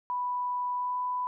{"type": "tone with pitch glide", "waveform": "sine", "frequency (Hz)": [987.8, 994.7], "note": ["B5", "B5"], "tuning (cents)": [0, 12], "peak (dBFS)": -28, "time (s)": [0.1, 1.27], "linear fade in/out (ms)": 0, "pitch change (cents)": 12, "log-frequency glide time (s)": [0.75, 0.98], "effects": []}